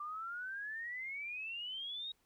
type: exponential sweep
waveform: sine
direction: up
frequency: 1174 to 3800 Hz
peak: -40 dBFS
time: 0-2.12 s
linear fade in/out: 5 ms
effects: pink hiss -75 dBFS RMS until 2.25 s